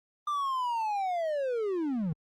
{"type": "linear sweep", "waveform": "triangle", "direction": "down", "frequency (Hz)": [1200, 146.9], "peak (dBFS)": -26, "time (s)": [0.27, 2.13], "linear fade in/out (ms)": 5, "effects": ["Opus 32 kbps"]}